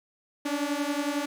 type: beating tone pair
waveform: sawtooth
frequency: 283.5 / 294.5 Hz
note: C#4 / D4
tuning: +39 / +5 cents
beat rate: 11 Hz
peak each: -26 dBFS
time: 0.45-1.26 s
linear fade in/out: 10 ms
effects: low-pass 11000 Hz 12 dB/octave + 8-bit